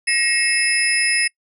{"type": "tone cluster", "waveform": "sine", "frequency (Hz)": [1891, 2164, 2627, 5110, 9850], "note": ["A#6", "C#7", "E7", "D#8", "D#9"], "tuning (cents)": [24, -42, -7, 45, -19], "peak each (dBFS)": -22, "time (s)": [0.07, 1.28], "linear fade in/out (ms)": 10, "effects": ["noise-tail reverb RT60 0.1 s tail -25 dB re dry"]}